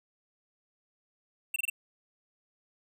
square tone bursts, 2707 Hz, E7, 45 cents sharp, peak -28 dBFS, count 4, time 1.54-1.699 s, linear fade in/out 5 ms, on 21 ms, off 25 ms, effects none

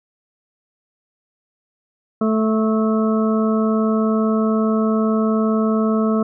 harmonic tone with a mistuned harmonic, 219.4 Hz, A3, 5 cents flat, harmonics 1 / 2 / 3 / 5 / 6, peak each -16 / -22 / -26 / -29 / -28 dBFS, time 2.21-6.23 s, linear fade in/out 5 ms, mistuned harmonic 6, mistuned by -16 cents, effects none

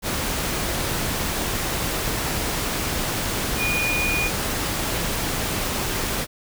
sine tone in noise, 2446 Hz, D#7, 30 cents flat, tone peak -22 dBFS, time 3.57-4.31 s, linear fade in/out 50 ms, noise pink, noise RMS -25 dBFS, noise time 0.02-6.27 s, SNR 0 dB, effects none

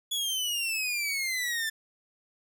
sawtooth exponential sweep, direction down, 3418 to 1759 Hz, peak -25 dBFS, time 0.11-1.7 s, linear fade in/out 10 ms, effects none

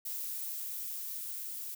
violet noise with level ramp, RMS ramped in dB -38 to -41 dBFS, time 0.05-1.75 s, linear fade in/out 10 ms, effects none

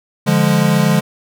square chord, D diminished, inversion none, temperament equal, 146.83 / 174.61 / 207.7 Hz, D3 / F3 / Ab3, 0 / 0 / 0 cents, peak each -16 dBFS, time 0.26-1.01 s, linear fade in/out 20 ms, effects none

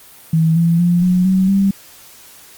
sine tone with pitch steps, 161.5 / 167.87 / 174.5 / 181.38 / 188.54 / 195.98 Hz, E3 / E3 / F3 / F#3 / F#3 / G3, -35 / +32 / -1 / -34 / +33 / 0 cents, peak -10 dBFS, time 0.33-1.71 s, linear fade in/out 5 ms, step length 230 ms, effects white hiss -42 dBFS RMS until 2.57 s + Opus 32 kbps

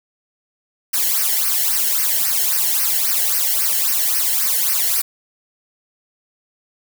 blue noise with flanger, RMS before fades -18 dBFS, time 0.93-5.02 s, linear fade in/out 10 ms, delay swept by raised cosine 0.27 to 0.85 ms, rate 3.7 Hz, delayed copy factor -1, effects none

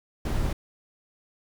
brown noise, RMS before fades -26 dBFS, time 0.25-0.53 s, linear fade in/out 5 ms, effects none

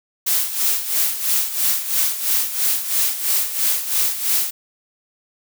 blue noise with tremolo, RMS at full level -17 dBFS, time 0.26-4.51 s, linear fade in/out 10 ms, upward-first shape sine, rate 3 Hz, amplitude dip 70%, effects none

